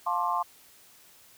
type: chord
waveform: sine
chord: D minor seventh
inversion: first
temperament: just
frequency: 704.8 / 881 / 1057.2 / 1174.7 Hz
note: F5 / A5 / C6 / D6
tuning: +16 / +2 / +18 / 0 cents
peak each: -32 / -31 / -28 / -34 dBFS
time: 0.06-0.43 s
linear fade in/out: 10 ms
effects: white hiss -56 dBFS RMS until 1.37 s

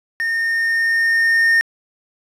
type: tone with level ramp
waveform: triangle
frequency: 1829 Hz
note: A#6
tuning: 33 cents flat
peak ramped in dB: -16 to -9 dBFS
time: 0.2-1.61 s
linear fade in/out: 0 ms
effects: resampled to 32000 Hz + 8-bit

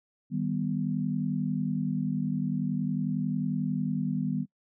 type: chord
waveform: sine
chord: Eb augmented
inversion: none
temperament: equal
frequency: 155.56 / 196 / 246.9 Hz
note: Eb3 / G3 / B3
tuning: 0 / 0 / 0 cents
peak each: -31 dBFS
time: 0.3-4.46 s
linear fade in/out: 50 ms
effects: noise-tail reverb RT60 0.1 s tail -22 dB re dry

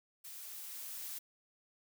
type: noise with level ramp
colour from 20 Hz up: blue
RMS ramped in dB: -49 to -43 dBFS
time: 0.24-1.19 s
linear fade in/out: 10 ms
effects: none

